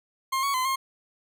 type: tone with pitch steps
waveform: 40% pulse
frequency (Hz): 1063 / 1115 / 1025 / 1069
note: C6 / C#6 / C6 / C6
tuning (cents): +27 / +10 / -36 / +37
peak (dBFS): -23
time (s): 0.32-0.76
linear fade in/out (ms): 10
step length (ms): 110
effects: none